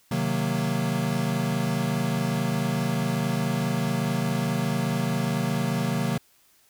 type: chord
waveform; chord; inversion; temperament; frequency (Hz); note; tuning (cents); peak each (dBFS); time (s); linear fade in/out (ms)
square; C half-diminished seventh; none; equal; 130.81 / 155.56 / 185 / 233.1; C3 / Eb3 / Gb3 / Bb3; 0 / 0 / 0 / 0; -30; 0.11-6.18; 5
effects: white hiss -61 dBFS RMS until 6.69 s